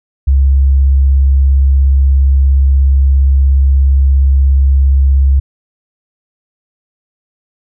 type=tone with vibrato; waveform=sine; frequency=67.9 Hz; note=C#2; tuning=35 cents flat; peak=-5 dBFS; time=0.27-5.4 s; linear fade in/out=10 ms; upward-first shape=sine; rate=17 Hz; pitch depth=14 cents each way; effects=none